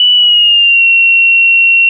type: tone with pitch glide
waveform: sine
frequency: 2961 to 2731 Hz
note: F#7 to F7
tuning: +1 to -39 cents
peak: -4 dBFS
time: 0-1.89 s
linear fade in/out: 2 ms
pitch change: -140 cents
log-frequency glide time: 0.14-0.84 s
effects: none